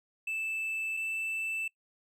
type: tone pair in turn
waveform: triangle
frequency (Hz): 2637 / 2648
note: E7 / E7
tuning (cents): 0 / +7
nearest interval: unison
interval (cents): 7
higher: second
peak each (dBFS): -30 / -30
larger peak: neither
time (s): 0.27-0.97 / 0.97-1.68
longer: second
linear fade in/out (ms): 5
effects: noise-tail reverb RT60 0.1 s tail -22 dB re dry